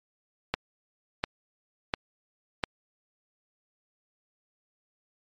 click train, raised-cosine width 0.3 ms, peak -9 dBFS, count 4, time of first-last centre 0.54-2.638 s, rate 1.43 Hz, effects MP3 48 kbps

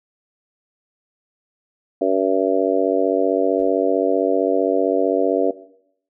harmonic tone, 95.5 Hz, G2, 45 cents flat, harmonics 3 / 4 / 5 / 6 / 7, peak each -22 / -22 / -22 / -22 / -22 dBFS, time 2.01-5.51 s, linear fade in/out 5 ms
brown noise with exponential decay, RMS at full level -40 dBFS, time 3.59-3.81 s, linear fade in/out 5 ms, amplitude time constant 46 ms
effects noise-tail reverb RT60 0.7 s tail -17 dB re dry

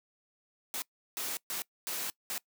white noise bursts at uneven times, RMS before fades -36 dBFS, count 5, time 0.74-0.82 / 1.17-1.37 / 1.5-1.62 / 1.87-2.1 / 2.3-2.38 s, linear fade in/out 0 ms, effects noise-tail reverb RT60 0.1 s tail -23 dB re dry + high-pass 200 Hz 12 dB/octave

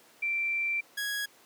sine / sawtooth tone pair in turn, 2349 / 1661 Hz, D7 / G#6, 0 / 0 cents, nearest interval tritone, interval 600 cents, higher first, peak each -27 dBFS, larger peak neither, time 0.22-0.81 / 0.97-1.26 s, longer first, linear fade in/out 10 ms, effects pink hiss -58 dBFS RMS until 1.45 s + high-pass 300 Hz 12 dB/octave

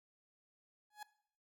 30% pulse tone with exponential growth, 840 Hz, G#5, 19 cents sharp, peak -40 dBFS, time 0.9-1.03 s, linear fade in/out 5 ms, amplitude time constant 27 ms, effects noise-tail reverb RT60 0.6 s tail -18 dB re dry

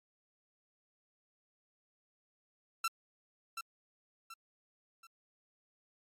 sawtooth tone with echo, 1345 Hz, E6, 34 cents sharp, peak -27 dBFS, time 2.84-2.88 s, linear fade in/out 5 ms, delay 730 ms, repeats 3, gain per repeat -8 dB, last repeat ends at 5.07 s, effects MP3 64 kbps

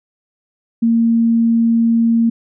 sine tone, 230 Hz, A#3, 23 cents flat, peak -10 dBFS, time 0.82-2.3 s, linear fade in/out 10 ms, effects none

